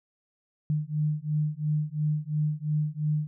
sine beating tone pair, 150.1 / 153 Hz, D3 / D#3, +38 / -29 cents, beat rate 2.9 Hz, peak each -28 dBFS, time 0.7-3.27 s, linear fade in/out 0 ms, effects none

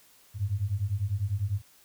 sine beating tone pair, 94.7 / 104.7 Hz, F#2 / G#2, +41 / +15 cents, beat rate 10 Hz, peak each -30 / -29 dBFS, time 0.34-1.62 s, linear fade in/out 50 ms, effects white hiss -59 dBFS RMS until 1.84 s

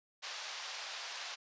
white band-pass noise, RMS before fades -44 dBFS, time 0.22-1.36 s, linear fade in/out 20 ms, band 610 to 5600 Hz, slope 24 dB/octave, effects resampled to 16000 Hz

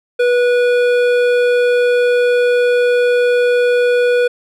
sine tone with hard clipping, 488.5 Hz, B4, 19 cents flat, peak -12 dBFS, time 0.19-4.28 s, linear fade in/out 10 ms, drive 12 dB, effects none

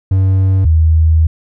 triangle / sine tone pair in turn, 95.3 / 79.84 Hz, G2 / D#2, -48 / +45 cents, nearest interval minor third, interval 307 cents, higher first, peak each -6 dBFS, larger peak neither, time 0.11-0.65 / 0.65-1.27 s, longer second, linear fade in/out 5 ms, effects none

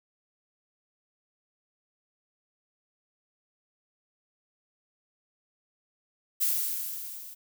violet noise with level ramp, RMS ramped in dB -25 to -45 dBFS, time 6.4-7.35 s, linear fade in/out 20 ms, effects none

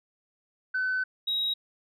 sine tone pair in turn, 1514 / 3815 Hz, F#6 / A#7, +39 / +39 cents, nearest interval octave + major third, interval 1600 cents, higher second, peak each -24 dBFS, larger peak neither, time 0.74-1.04 / 1.27-1.54 s, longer first, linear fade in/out 10 ms, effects tanh soft clip ceiling -22 dBFS

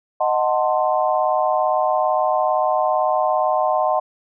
sine chord, D# diminished seventh, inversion none, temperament equal with one note detuned, 622.3 / 740 / 887.1 / 1046.5 Hz, D#5 / F#5 / A5 / C6, 0 / 0 / +14 / 0 cents, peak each -20 / -20 / -24 / -23 dBFS, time 0.2-4 s, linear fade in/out 10 ms, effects none

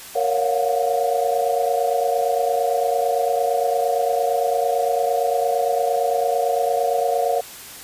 sine chord, Gb major seventh, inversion first, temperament equal with one note detuned, 466.2 / 554.4 / 698.5 / 727.3 Hz, Bb4 / Db5 / F5 / Gb5, 0 / 0 / 0 / -30 cents, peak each -23 dBFS, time 0.15-7.41 s, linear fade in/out 10 ms, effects white hiss -38 dBFS RMS until 7.83 s + resampled to 32000 Hz

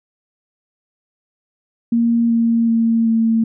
sine tone with pitch steps, 233.1 / 230.7 / 228.3 / 225.9 Hz, A#3 / A#3 / A#3 / A3, 0 / -18 / -36 / +46 cents, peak -12 dBFS, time 1.92-3.44 s, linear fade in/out 5 ms, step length 380 ms, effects none

